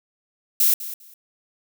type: noise with echo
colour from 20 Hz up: violet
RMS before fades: -17 dBFS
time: 0.6-0.74 s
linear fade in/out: 2 ms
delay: 200 ms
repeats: 2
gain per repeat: -15 dB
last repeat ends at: 1.14 s
effects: none